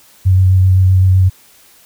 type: tone with vibrato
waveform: sine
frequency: 93.5 Hz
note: F#2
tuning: 19 cents sharp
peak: -6 dBFS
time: 0.25-1.3 s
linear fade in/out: 20 ms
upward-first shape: square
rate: 7.8 Hz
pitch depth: 13 cents each way
effects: white hiss -46 dBFS RMS until 1.85 s